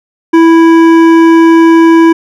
sine tone with hard clipping, 329.6 Hz, E4, in tune, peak -3 dBFS, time 0.33-2.13 s, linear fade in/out 10 ms, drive 12 dB, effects none

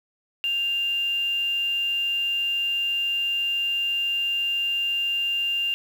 sine tone with quantisation, 2794 Hz, F7, in tune, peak -22 dBFS, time 0.44-5.74 s, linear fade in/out 0 ms, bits 7, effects none

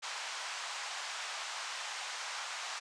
pink band-pass noise, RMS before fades -41 dBFS, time 0.02-2.8 s, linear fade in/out 20 ms, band 810 to 7400 Hz, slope 24 dB/octave, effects resampled to 22050 Hz

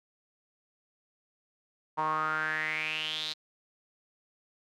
sawtooth tone with band-pass filter sweep, 155.6 Hz, D#3, in tune, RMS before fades -32 dBFS, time 1.97-3.34 s, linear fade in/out 20 ms, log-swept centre 950 to 4100 Hz, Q 7.1, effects none

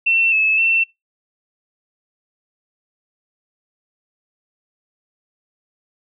sine tone with pitch steps, 2696 / 2600 / 2690 Hz, E7 / E7 / E7, +38 / -24 / +34 cents, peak -13 dBFS, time 0.06-0.84 s, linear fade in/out 10 ms, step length 260 ms, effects noise-tail reverb RT60 0.2 s tail -24 dB re dry

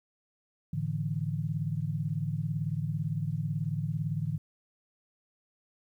sine chord, A suspended fourth, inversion none, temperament equal with one note detuned, 107.61 / 146.83 / 164.81 Hz, A2 / D3 / E3, -38 / 0 / 0 cents, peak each -35 / -32 / -34 dBFS, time 0.73-4.38 s, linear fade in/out 5 ms, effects 11-bit

